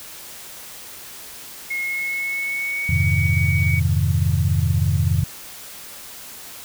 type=tone with pitch glide; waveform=sine; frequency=2162 to 2247 Hz; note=C#7 to C#7; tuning=-44 to +23 cents; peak=-22 dBFS; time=1.7-3.8 s; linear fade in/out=10 ms; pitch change=+67 cents; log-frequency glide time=1.82-2.99 s
type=chord; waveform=sine; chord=F minor seventh; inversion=none; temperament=equal; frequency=87.31 / 103.83 / 130.81 / 155.56 Hz; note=F2 / Ab2 / C3 / Eb3; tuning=0 / 0 / 0 / 0 cents; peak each=-19 / -22 / -22 / -23 dBFS; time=2.89-5.24 s; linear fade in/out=5 ms
effects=tanh soft clip ceiling -4 dBFS + white hiss -38 dBFS RMS until 6.64 s